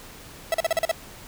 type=tone bursts; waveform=45% pulse; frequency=656 Hz; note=E5; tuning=9 cents flat; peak=-19 dBFS; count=7; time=0.52-0.914 s; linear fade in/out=2 ms; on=22 ms; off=40 ms; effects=pink hiss -44 dBFS RMS until 1.27 s